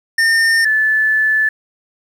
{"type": "tone pair in turn", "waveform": ["square", "sine"], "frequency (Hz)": [1816, 1741.2], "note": ["A#6", "A6"], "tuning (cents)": [-46, -19], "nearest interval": "minor second", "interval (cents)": 73, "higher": "first", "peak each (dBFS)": -11, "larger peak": "neither", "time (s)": [[0.18, 0.65], [0.65, 1.49]], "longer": "second", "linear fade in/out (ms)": 5, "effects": ["low-pass 9000 Hz 12 dB/octave", "7-bit"]}